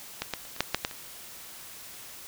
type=clicks; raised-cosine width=0.2 ms; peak=-12 / -12 / -30 / -25 / -6 / -6 / -9 / -24 dBFS; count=8; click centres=0.22 / 0.337 / 0.452 / 0.564 / 0.606 / 0.746 / 0.849 / 0.912 s; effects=white hiss -45 dBFS RMS until 2.27 s